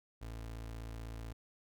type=tone; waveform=30% pulse; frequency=56 Hz; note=A1; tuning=31 cents sharp; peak=-40 dBFS; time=0.21-1.33 s; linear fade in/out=10 ms; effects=none